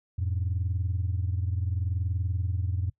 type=tone pair together; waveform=sine; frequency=87.4 / 108.09 Hz; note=F2 / A2; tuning=+2 / -30 cents; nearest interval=major third; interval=368 cents; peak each=-26 / -30 dBFS; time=0.18-2.9 s; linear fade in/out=10 ms; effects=noise-tail reverb RT60 0.1 s tail -23 dB re dry + tanh soft clip ceiling -20 dBFS